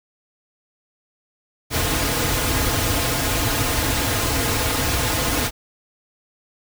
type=noise with comb filter; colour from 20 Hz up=pink; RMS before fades=-21 dBFS; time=1.7-5.51 s; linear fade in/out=50 ms; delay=5.2 ms; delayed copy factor=-0.8; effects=none